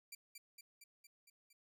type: tone with echo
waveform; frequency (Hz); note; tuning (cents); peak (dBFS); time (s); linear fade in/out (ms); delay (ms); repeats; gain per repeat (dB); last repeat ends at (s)
10% pulse; 2349; D7; 0; -39; 0.12-0.15; 5; 230; 6; -3; 1.53
effects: none